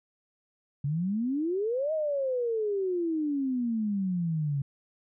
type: exponential two-way sweep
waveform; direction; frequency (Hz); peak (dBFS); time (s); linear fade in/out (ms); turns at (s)
sine; up then down; 136.5 to 640 to 136.5; -26; 0.84-4.62; 5; 1.93
effects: none